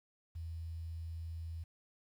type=tone with quantisation; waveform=sine; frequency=82.41 Hz; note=E2; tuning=in tune; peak=-40 dBFS; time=0.35-1.64 s; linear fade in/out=10 ms; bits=11; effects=none